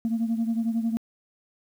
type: beating tone pair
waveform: sine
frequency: 225.9 / 236.9 Hz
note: A3 / A#3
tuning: +46 / +28 cents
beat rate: 11 Hz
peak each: -23 / -28 dBFS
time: 0.05-0.97 s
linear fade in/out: 0 ms
effects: tanh soft clip ceiling -19 dBFS + 9-bit